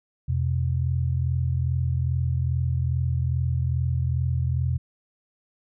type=tone pair together; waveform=sine; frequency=84.78 / 127.2 Hz; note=E2 / C3; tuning=+49 / -48 cents; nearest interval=perfect fifth; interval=703 cents; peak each=-24 dBFS; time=0.28-4.78 s; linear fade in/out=10 ms; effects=none